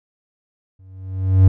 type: tone with exponential growth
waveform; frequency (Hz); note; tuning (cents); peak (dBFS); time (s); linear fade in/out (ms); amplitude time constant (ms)
triangle; 94.5; F#2; +37; -3; 0.79-1.48; 5; 150
effects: none